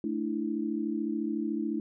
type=chord; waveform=sine; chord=A suspended fourth; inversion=none; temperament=equal with one note detuned; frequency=220 / 295.7 / 329.6 Hz; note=A3 / D4 / E4; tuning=0 / +12 / 0 cents; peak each=-33 dBFS; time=0.04-1.8 s; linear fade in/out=2 ms; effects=none